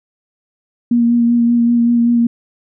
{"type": "tone with vibrato", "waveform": "sine", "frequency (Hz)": 236.4, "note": "A#3", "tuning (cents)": 24, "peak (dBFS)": -9, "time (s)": [0.91, 2.27], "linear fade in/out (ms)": 5, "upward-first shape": "sine", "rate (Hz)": 5.2, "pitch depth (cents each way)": 18, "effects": []}